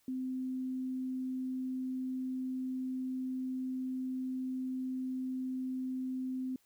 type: tone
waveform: sine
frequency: 258.1 Hz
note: C4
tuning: 23 cents flat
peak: -34 dBFS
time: 0.08-6.56 s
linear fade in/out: 2 ms
effects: white hiss -71 dBFS RMS until 6.65 s